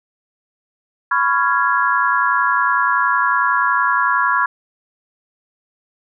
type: chord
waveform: sine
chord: C# dominant seventh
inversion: third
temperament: just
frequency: 997.9 / 1108.7 / 1385.9 / 1663.1 Hz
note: B5 / C#6 / E#6 / G#6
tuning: +18 / 0 / -14 / +2 cents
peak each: -19 dBFS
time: 1.11-4.46 s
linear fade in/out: 5 ms
effects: none